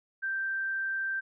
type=tone; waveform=sine; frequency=1568 Hz; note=G6; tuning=in tune; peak=-29 dBFS; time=0.22-1.21 s; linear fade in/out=20 ms; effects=none